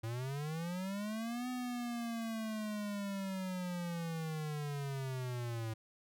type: linear two-way sweep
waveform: square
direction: up then down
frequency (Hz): 110 to 252.3 to 110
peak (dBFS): -38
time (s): 0.03-5.74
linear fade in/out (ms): 10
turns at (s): 1.49
effects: none